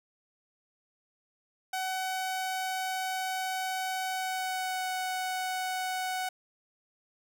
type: tone with pitch glide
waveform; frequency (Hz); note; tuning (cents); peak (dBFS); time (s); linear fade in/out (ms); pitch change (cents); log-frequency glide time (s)
sawtooth; 752 to 743.8; F#5 to F#5; +28 to +9; -27; 1.73-6.29; 5; -19; 4.08-4.9
effects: none